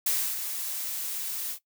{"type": "noise with ADSR envelope", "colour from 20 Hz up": "blue", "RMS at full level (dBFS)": -25, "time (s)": [0.06, 1.59], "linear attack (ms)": 5, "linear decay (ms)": 290, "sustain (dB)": -8, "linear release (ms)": 82, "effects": ["noise-tail reverb RT60 0.1 s tail -17 dB re dry"]}